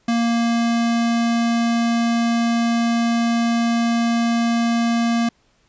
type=tone; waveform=square; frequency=233.1 Hz; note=A#3; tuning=in tune; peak=-17 dBFS; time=0.08-5.29 s; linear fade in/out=5 ms; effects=pink hiss -61 dBFS RMS until 5.68 s + resampled to 16000 Hz